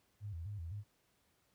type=tone with vibrato; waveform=sine; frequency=92.5 Hz; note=F#2; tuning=in tune; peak=-40 dBFS; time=0.2-0.84 s; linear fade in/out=50 ms; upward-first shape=square; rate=3.9 Hz; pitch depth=190 cents each way; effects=pink hiss -75 dBFS RMS until 1.54 s + high-pass 60 Hz 12 dB/octave